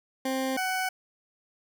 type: tone pair in turn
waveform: 20% pulse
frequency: 263.5 / 748.3 Hz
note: C4 / F#5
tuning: +12 / +19 cents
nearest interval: octave + tritone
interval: 1807 cents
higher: second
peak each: -22 dBFS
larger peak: neither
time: 0.25-0.57 / 0.57-0.89 s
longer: neither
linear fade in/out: 5 ms
effects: none